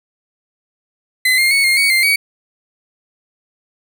35% pulse tone with pitch steps, 2033 / 2120 / 2216 / 2127 / 2238 / 2100 / 2257 Hz, B6 / C7 / C#7 / C7 / C#7 / C7 / C#7, +50 / +22 / -1 / +28 / +16 / +6 / +31 cents, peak -9 dBFS, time 1.25-2.16 s, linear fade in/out 5 ms, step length 130 ms, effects none

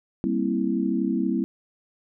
sine chord, C dominant seventh, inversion second, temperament equal with one note detuned, 196 / 233.1 / 265.3 / 329.6 Hz, G3 / Bb3 / C4 / E4, 0 / 0 / +24 / 0 cents, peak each -27 dBFS, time 0.24-1.44 s, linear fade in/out 0 ms, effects none

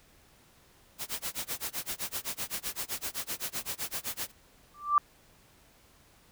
white noise with tremolo, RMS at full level -33 dBFS, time 0.98-4.32 s, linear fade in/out 50 ms, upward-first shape sine, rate 7.8 Hz, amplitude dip 100%
sine tone with exponential growth, 1174.7 Hz, D6, in tune, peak -16 dBFS, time 4.74-4.98 s, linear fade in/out 1 ms, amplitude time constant 52 ms
effects pink hiss -61 dBFS RMS until 6.31 s

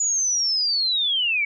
sine linear sweep, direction down, 6940 to 2217 Hz, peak -19 dBFS, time 0-1.45 s, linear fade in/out 5 ms, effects none

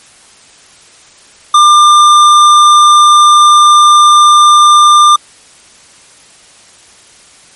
sine tone with hard clipping, 1196 Hz, D6, 31 cents sharp, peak -3 dBFS, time 1.54-5.16 s, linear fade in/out 5 ms, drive 13 dB, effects white hiss -40 dBFS RMS until 7.55 s + MP3 48 kbps

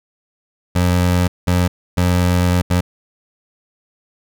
25% pulse tone bursts at uneven times, 89.2 Hz, F2, 37 cents sharp, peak -9 dBFS, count 4, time 0.75-1.28 / 1.47-1.68 / 1.97-2.62 / 2.7-2.81 s, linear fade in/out 10 ms, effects none

